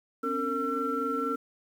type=tone cluster; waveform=sine; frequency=258.9 / 282.9 / 456.4 / 1349 Hz; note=C4 / C#4 / A#4 / E6; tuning=-18 / +35 / -37 / +40 cents; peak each=-34 / -34 / -32 / -30 dBFS; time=0.23-1.36 s; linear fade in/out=10 ms; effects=tanh soft clip ceiling -18 dBFS + 9-bit